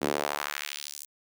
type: tone with high-pass filter sweep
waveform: sawtooth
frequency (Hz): 72.8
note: D2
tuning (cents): -15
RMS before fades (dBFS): -33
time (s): 0.01-1.06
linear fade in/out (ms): 20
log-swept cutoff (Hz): 280 to 8500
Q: 1.3
effects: none